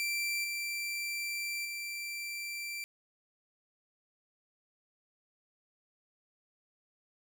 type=tone with level steps; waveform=sawtooth; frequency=2349 Hz; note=D7; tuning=in tune; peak=-28 / -31 / -34 dBFS; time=0-2.84 s; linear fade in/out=0 ms; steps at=0.44 / 1.65 s; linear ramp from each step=2 ms; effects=none